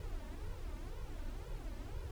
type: noise with flanger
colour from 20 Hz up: brown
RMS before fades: -43 dBFS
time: 0-2.11 s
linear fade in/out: 2 ms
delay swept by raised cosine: 2 to 3.4 ms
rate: 2 Hz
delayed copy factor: +0.95
effects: none